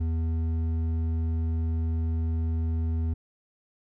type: tone with hard clipping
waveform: sine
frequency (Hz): 81.4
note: E2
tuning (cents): -21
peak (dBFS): -26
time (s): 0-3.14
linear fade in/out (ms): 10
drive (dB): 7
effects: none